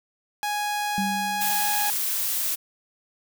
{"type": "tone", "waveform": "sawtooth", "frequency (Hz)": 830.6, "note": "G#5", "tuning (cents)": 0, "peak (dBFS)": -21, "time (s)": [0.43, 1.9], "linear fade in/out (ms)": 0}
{"type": "tone with exponential decay", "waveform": "sine", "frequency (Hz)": 196, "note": "G3", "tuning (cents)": 0, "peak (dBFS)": -23, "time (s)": [0.98, 2], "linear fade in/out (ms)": 0, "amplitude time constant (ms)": 220}
{"type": "noise", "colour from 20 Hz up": "blue", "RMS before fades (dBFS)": -26, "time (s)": [1.4, 2.56], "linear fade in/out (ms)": 20}
{"effects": []}